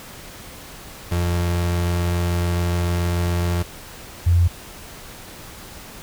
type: tone pair in turn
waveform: 35% pulse / sine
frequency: 87.1 / 86.73 Hz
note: F2 / F2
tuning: -4 / -11 cents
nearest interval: unison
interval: 7 cents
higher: first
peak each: -17 / -12 dBFS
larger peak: second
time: 1.11-3.63 / 4.26-4.48 s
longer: first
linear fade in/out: 10 ms
effects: pink hiss -39 dBFS RMS until 6.02 s